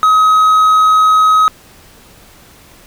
triangle tone, 1269 Hz, D#6, 34 cents sharp, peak -4 dBFS, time 0.03-1.48 s, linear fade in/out 0 ms, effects pink hiss -42 dBFS RMS until 2.86 s

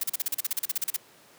blue noise bursts, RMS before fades -27 dBFS, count 16, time 0.01-0.965 s, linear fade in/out 5 ms, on 25 ms, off 37 ms, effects pink hiss -55 dBFS RMS until 1.38 s + high-pass 200 Hz 12 dB/octave

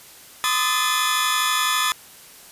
sawtooth tone cluster, 1025 / 1211 / 1263 / 1748 / 3421 Hz, C6 / D#6 / D#6 / A6 / A7, -36 / -47 / +26 / -12 / -49 cents, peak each -22 dBFS, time 0.44-1.92 s, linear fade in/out 0 ms, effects white hiss -45 dBFS RMS until 2.51 s + resampled to 32000 Hz

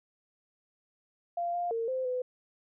sine tone with pitch steps, 692 / 701 / 457.5 / 518 / 503 Hz, F5 / F5 / A#4 / C5 / B4, -16 / +6 / -32 / -17 / +32 cents, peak -29 dBFS, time 1.37-2.22 s, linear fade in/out 5 ms, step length 170 ms, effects none

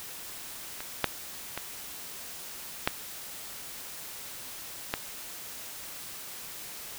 clicks, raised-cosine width 0.3 ms, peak -21 / -6 / -16 / -7 / -11 dBFS, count 5, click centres 0.805 / 1.043 / 1.576 / 2.875 / 4.939 s, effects white hiss -42 dBFS RMS until 6.98 s

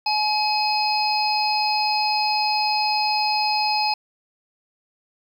harmonic tone with a mistuned harmonic, 848 Hz, G#5, 36 cents sharp, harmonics 1 / 3 / 5 / 6, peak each -21 / -27 / -28 / -25 dBFS, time 0.06-3.94 s, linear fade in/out 5 ms, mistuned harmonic 6, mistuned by -22 cents, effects 8-bit

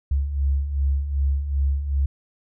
sine beating tone pair, 67.4 / 70 Hz, C#2 / C#2, -48 / +18 cents, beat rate 2.6 Hz, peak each -27 / -20 dBFS, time 0.11-2.06 s, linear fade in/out 5 ms, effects none

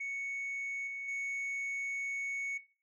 sine tone with level steps, 2219 Hz, C#7, 1 cent sharp, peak -34 / -38 / -32 dBFS, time 0-2.58 s, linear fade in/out 10 ms, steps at 0.87 / 1.08 s, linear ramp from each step 5 ms, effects noise-tail reverb RT60 0.4 s tail -18 dB re dry + tanh soft clip ceiling -34 dBFS

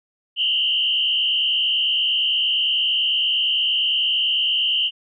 sine tone with frequency modulation, 2968 Hz, F#7, 5 cents sharp, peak -17 dBFS, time 0.36-4.91 s, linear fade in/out 50 ms, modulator 68.8 Hz, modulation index 2.4, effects none

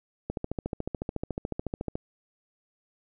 click train, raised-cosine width 2 ms, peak -17 dBFS, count 24, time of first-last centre 0.3-1.955 s, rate 13.9 Hz, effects none

